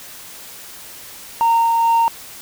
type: tone with tremolo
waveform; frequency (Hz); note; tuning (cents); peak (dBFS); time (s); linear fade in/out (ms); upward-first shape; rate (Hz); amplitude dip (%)
sine; 921; A#5; -21; -9; 1.41-2.08; 0; sine; 2.3; 30
effects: tanh soft clip ceiling -10 dBFS + white hiss -37 dBFS RMS until 2.41 s